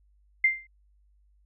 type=tone with exponential decay; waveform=sine; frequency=2093 Hz; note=C7; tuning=in tune; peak=-15 dBFS; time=0.44-0.67 s; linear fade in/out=5 ms; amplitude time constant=49 ms; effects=added 50 Hz sine -60 dBFS peak until 1.45 s